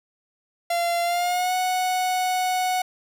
45% pulse tone with pitch glide, 688 to 737.4 Hz, F5 to F#5, -26 to -6 cents, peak -21 dBFS, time 0.7-2.82 s, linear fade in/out 5 ms, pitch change +120 cents, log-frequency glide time 1.03-1.54 s, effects none

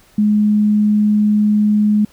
sine tone, 210 Hz, G#3, 19 cents sharp, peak -10 dBFS, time 0.18-2.05 s, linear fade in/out 5 ms, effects pink hiss -50 dBFS RMS until 2.12 s

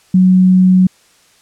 sine tone, 185 Hz, F#3, in tune, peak -5 dBFS, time 0.14-0.87 s, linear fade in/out 5 ms, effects white hiss -50 dBFS RMS until 1.41 s + low-pass 9000 Hz 12 dB/octave

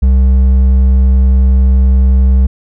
triangle tone with hard clipping, 65.1 Hz, C2, 8 cents flat, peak -6 dBFS, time 0.02-2.47 s, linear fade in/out 10 ms, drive 8 dB, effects none

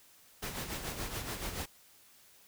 pink noise with tremolo, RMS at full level -37 dBFS, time 0.42-1.66 s, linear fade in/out 10 ms, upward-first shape sine, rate 7 Hz, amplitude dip 55%, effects white hiss -61 dBFS RMS until 2.47 s

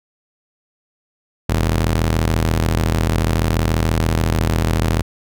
sawtooth ring-modulated tone, 80.6 Hz, E2, 38 cents flat, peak -8 dBFS, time 1.49-5.02 s, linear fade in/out 5 ms, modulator 23.2 Hz, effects none

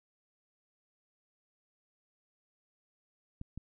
clicks, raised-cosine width 5 ms, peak -29 dBFS, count 2, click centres 3.414 / 3.576 s, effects none

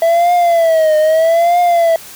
triangle tone with vibrato, 659.3 Hz, E5, in tune, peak -6 dBFS, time 0.02-1.96 s, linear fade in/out 2 ms, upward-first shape triangle, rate 0.79 Hz, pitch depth 130 cents each way, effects white hiss -34 dBFS RMS until 2.15 s

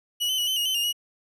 40% pulse tone with pitch steps, 2928 / 3048 / 2931 / 3060 / 2872 / 3056 / 2830 / 2903 Hz, F#7 / G7 / F#7 / G7 / F7 / G7 / F7 / F#7, -19 / -49 / -17 / -42 / +48 / -45 / +22 / -34 cents, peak -22 dBFS, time 0.2-0.928 s, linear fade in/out 20 ms, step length 91 ms, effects none

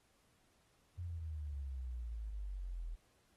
sine exponential sweep, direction down, 90 to 39.97 Hz, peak -40 dBFS, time 0.97-2.96 s, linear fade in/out 20 ms, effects pink hiss -74 dBFS RMS until 3.36 s + AAC 32 kbps

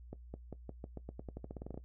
accelerating click train, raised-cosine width 2 ms, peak -30 dBFS, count 18, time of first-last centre 0.13-1.776 s, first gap 210 ms, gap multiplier 0.89, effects noise-tail reverb RT60 0.1 s tail -17 dB re dry + added 60 Hz sine -50 dBFS peak until 1.84 s

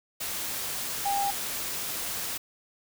sine tone in noise, 801 Hz, G5, 37 cents sharp, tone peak -25 dBFS, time 1.05-1.31 s, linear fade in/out 10 ms, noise white, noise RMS -33 dBFS, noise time 0.2-2.38 s, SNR +5 dB, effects none

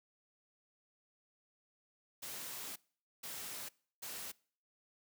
white noise bursts at uneven times, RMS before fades -45 dBFS, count 3, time 2.22-2.76 / 3.23-3.69 / 4.02-4.32 s, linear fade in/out 10 ms, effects noise-tail reverb RT60 0.5 s tail -24 dB re dry + high-pass 100 Hz 12 dB/octave

